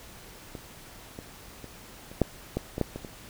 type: clicks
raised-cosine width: 2 ms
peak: -24 / -25 / -28 / -30 / -7 / -14 / -18 / -11 / -22 / -25 dBFS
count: 10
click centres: 0.552 / 1.189 / 1.643 / 2.115 / 2.217 / 2.57 / 2.781 / 2.813 / 2.96 / 3.048 s
effects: pink hiss -48 dBFS RMS until 3.29 s